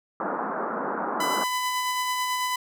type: band-pass noise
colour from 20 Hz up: white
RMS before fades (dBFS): -29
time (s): 0.2-1.44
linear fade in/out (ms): 2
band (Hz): 190 to 1400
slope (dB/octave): 48
type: tone with tremolo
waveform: sawtooth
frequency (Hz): 1002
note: B5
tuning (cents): +25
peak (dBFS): -20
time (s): 1.2-2.56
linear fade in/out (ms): 5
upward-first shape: sine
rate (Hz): 9.1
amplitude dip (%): 25
effects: none